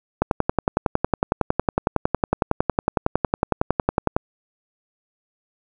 click train, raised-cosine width 1 ms, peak -3 dBFS, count 44, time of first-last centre 0.22-4.165 s, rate 10.9 Hz, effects none

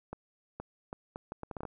accelerating click train, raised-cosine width 1 ms, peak -25 dBFS, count 11, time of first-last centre 0.13-1.652 s, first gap 470 ms, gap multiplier 0.7, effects none

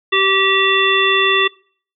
harmonic tone, 387.2 Hz, G4, 21 cents flat, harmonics 1 / 3 / 5 / 7 / 9, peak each -18 / -18 / -18 / -18 / -18 dBFS, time 0.12-1.48 s, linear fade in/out 10 ms, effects noise-tail reverb RT60 0.5 s tail -24 dB re dry

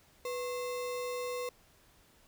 sine tone with sample-and-hold, 493.9 Hz, B4, in tune, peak -34 dBFS, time 0.25-1.49 s, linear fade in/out 2 ms, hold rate 1575 Hz, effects pink hiss -64 dBFS RMS until 2.27 s

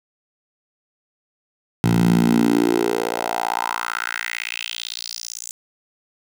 10% pulse tone with high-pass filter sweep, 57.8 Hz, A#1, 14 cents flat, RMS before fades -21 dBFS, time 1.84-5.51 s, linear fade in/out 0 ms, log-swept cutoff 130 to 7400 Hz, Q 3.7, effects none

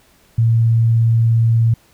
sine tone, 114.6 Hz, A#2, 29 cents flat, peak -10 dBFS, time 0.38-1.74 s, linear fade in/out 5 ms, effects pink hiss -53 dBFS RMS until 1.93 s

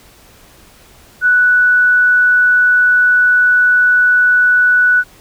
sine tone, 1480 Hz, F#6, in tune, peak -7 dBFS, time 1.21-5.04 s, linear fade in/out 50 ms, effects pink hiss -44 dBFS RMS until 5.2 s

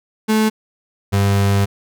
35% pulse tone pair in turn, 217.4 / 99.56 Hz, A3 / G2, -21 / +27 cents, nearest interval octave + major second, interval 1352 cents, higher first, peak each -11 dBFS, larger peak neither, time 0.28-0.5 / 1.12-1.66 s, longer second, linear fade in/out 20 ms, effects none

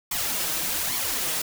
white noise with flanger, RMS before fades -27 dBFS, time 0.11-1.42 s, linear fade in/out 5 ms, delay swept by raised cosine 0.9 to 6.5 ms, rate 1.2 Hz, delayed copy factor +0.75, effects none

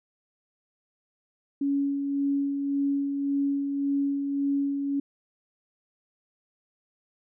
sine tone with tremolo, 280.1 Hz, C#4, 18 cents sharp, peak -22 dBFS, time 1.61-5 s, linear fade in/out 5 ms, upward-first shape sine, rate 1.8 Hz, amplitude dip 40%, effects none

